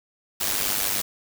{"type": "noise with amplitude modulation", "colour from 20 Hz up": "white", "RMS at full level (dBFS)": -22, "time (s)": [0.4, 1.02], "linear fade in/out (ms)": 10, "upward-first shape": "sine", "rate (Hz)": 100, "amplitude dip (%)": 70, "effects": []}